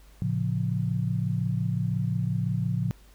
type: chord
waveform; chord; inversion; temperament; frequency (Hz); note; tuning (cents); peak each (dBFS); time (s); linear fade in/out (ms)
sine; A augmented; none; equal with one note detuned; 112.83 / 138.59 / 174.61; A2 / C#3 / E#3; +44 / 0 / 0; -28 / -29 / -29; 0.22-2.91; 0
effects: added 50 Hz sine -51 dBFS peak until 3.14 s + pink hiss -59 dBFS RMS until 3.14 s